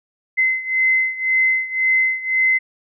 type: beating tone pair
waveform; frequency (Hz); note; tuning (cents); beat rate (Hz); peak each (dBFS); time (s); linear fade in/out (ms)
sine; 2054 / 2055.9; C7 / C7; -33 / -31; 1.9; -17 / -20; 0.37-2.59; 20
effects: none

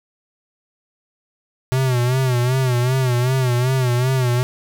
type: tone with vibrato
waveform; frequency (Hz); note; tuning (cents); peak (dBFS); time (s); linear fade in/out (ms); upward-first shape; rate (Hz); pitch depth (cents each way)
square; 126.7; B2; +45; -16; 1.72-4.43; 0; sine; 2.6; 82
effects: none

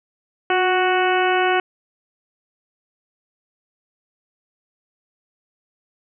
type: harmonic tone with a mistuned harmonic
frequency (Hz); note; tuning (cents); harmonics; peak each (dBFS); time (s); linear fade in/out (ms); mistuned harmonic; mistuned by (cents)
370; F#4; 0; 1 / 2 / 3 / 4 / 5 / 6 / 7 / 8; -20 / -20 / -26 / -23 / -29 / -29 / -29 / -30; 0.5-1.6; 2; 1; -32
effects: none

